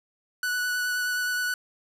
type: tone with vibrato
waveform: 45% pulse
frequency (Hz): 1480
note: F#6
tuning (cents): 0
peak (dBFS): -25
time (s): 0.43-1.54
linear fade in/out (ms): 2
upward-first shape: triangle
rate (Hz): 9.5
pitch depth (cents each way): 16
effects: none